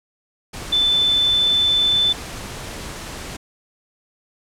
sine tone in noise, 3520 Hz, A7, in tune, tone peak -14 dBFS, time 0.72-2.13 s, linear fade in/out 10 ms, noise pink, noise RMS -32 dBFS, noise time 0.53-3.37 s, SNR +15 dB, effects low-pass 10000 Hz 12 dB/octave

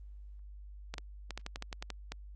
clicks, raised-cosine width 0.2 ms, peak -22 dBFS, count 11, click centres 0.94 / 0.982 / 1.307 / 1.376 / 1.464 / 1.559 / 1.624 / 1.728 / 1.825 / 1.903 / 2.12 s, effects added 50 Hz sine -46 dBFS peak until 2.35 s + Opus 24 kbps

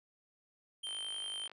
square tone with vibrato, 3136 Hz, G7, in tune, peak -39 dBFS, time 0.83-1.48 s, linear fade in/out 10 ms, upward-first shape square, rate 10 Hz, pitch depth 8 cents each way
click train, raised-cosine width 0.3 ms, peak -34 dBFS, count 34, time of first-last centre 0.87-1.516 s, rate 51.1 Hz
effects high-pass 400 Hz 12 dB/octave + resampled to 24000 Hz

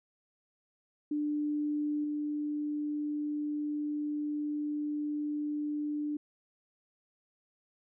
sine tone with level steps, 296.9 Hz, D4, 19 cents sharp, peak -29 / -31 dBFS, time 1.11-6.17 s, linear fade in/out 5 ms, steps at 2.04 s, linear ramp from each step 2 ms, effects none

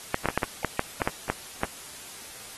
clicks, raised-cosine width 0.5 ms, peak -9 dBFS, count 11, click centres 0.144 / 0.257 / 0.287 / 0.376 / 0.432 / 0.647 / 0.794 / 1.018 / 1.075 / 1.3 / 1.634 s, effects white hiss -43 dBFS RMS until 2.57 s + AAC 32 kbps

